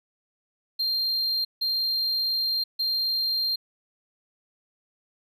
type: tone bursts at uneven times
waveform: triangle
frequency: 4186 Hz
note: C8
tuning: in tune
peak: -22 dBFS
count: 3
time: 0.79-1.45 / 1.61-2.64 / 2.79-3.56 s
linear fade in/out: 10 ms
effects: none